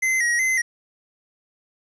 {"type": "tone with vibrato", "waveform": "square", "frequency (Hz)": 1975.5, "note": "B6", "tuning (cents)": 0, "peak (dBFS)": -19, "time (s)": [0.02, 0.62], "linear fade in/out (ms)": 10, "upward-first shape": "square", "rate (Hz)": 2.7, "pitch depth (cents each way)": 70, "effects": ["resampled to 22050 Hz", "9-bit"]}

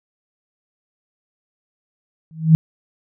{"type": "tone with exponential growth", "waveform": "sine", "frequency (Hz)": 160, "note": "D#3", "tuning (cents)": 49, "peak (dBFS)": -3, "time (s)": [2.31, 2.55], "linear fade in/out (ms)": 0, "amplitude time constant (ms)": 52, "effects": []}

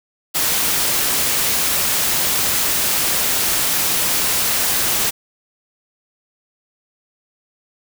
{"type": "noise", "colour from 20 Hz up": "white", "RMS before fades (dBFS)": -18, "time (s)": [0.34, 5.11], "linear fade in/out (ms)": 20, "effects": []}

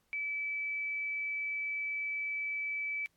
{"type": "tone", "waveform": "sine", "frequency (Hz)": 2304, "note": "D7", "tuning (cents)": -34, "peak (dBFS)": -33, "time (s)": [0.13, 3.06], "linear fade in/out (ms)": 0, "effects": ["pink hiss -75 dBFS RMS until 3.16 s", "AAC 64 kbps"]}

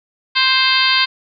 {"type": "harmonic tone", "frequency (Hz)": 524, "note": "C5", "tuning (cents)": 2, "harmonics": [2, 3, 4, 5, 6, 7, 8, 9], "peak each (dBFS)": [-20, -20, -20, -20, -20, -20, -20, -20], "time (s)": [0.35, 1.06], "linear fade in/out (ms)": 20, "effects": []}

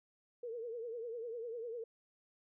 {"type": "tone with vibrato", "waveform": "sine", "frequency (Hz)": 466.2, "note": "A#4", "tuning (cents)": 0, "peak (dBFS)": -40, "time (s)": [0.43, 1.84], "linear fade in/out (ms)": 5, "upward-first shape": "triangle", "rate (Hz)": 10, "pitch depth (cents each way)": 110, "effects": []}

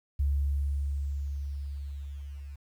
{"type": "tone with level ramp", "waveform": "sine", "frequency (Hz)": 70.5, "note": "C#2", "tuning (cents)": 30, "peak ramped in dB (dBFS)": [-23, -39], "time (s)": [0.19, 2.56], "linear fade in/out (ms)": 10, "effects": ["10-bit"]}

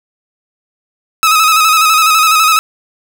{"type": "tone with vibrato", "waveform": "sawtooth", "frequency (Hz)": 1278, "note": "D#6", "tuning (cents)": 46, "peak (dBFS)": -3, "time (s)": [1.23, 2.59], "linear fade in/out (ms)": 0, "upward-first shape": "square", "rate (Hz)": 12, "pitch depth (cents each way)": 38, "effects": []}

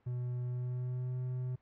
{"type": "tone with pitch glide", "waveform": "triangle", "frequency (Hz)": [123.47, 126.5], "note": ["B2", "B2"], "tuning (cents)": [0, 42], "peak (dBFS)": -32, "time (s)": [0.06, 1.56], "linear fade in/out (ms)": 10, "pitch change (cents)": 42, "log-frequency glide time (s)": [0.44, 1.17], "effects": ["pink hiss -72 dBFS RMS until 1.61 s", "low-pass 2000 Hz 12 dB/octave"]}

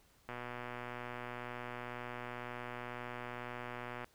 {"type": "click train", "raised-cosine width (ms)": 0.5, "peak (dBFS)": -28, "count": 459, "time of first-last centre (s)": [0.29, 4.044], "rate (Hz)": 122, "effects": ["pink hiss -68 dBFS RMS until 4.14 s"]}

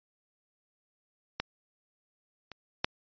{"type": "clicks", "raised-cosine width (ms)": 0.2, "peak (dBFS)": [-12, -25, -8], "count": 3, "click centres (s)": [1.4, 2.517, 2.845], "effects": ["resampled to 11025 Hz"]}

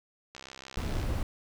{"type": "click train", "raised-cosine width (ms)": 0.2, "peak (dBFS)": -26, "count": 46, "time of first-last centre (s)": [0.35, 1.03], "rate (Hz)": 66.2}
{"type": "noise", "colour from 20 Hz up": "brown", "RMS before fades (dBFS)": -31, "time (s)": [0.77, 1.23], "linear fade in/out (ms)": 2}
{"effects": []}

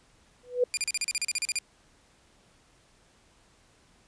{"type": "tone with exponential growth", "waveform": "sine", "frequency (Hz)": 493.9, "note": "B4", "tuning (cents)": 0, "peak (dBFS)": -17, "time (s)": [0.43, 0.64], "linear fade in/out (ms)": 5, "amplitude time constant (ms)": 44}
{"type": "tone bursts", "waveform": "10% pulse", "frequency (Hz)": 2405, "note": "D7", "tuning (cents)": 41, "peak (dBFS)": -16, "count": 13, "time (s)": [0.74, 1.587], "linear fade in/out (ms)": 0, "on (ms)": 31, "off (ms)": 37}
{"effects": ["pink hiss -62 dBFS RMS until 4.07 s", "resampled to 22050 Hz"]}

